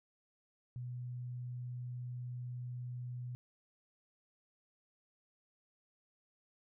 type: tone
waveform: sine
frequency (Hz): 123.47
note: B2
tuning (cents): 0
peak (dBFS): -40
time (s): 0.76-3.35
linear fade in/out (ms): 0
effects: none